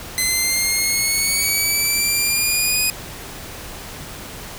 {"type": "linear sweep", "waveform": "10% pulse", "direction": "up", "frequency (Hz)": [2042, 2494], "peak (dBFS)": -8, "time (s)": [0.18, 2.9], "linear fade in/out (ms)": 0, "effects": ["pink hiss -34 dBFS RMS until 4.58 s"]}